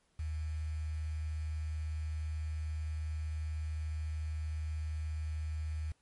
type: tone with quantisation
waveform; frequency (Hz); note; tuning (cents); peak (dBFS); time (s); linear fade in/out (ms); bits
sine; 77.78; D#2; 0; -34; 0.19-5.92; 5; 9
effects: pink hiss -74 dBFS RMS until 6.01 s + MP3 48 kbps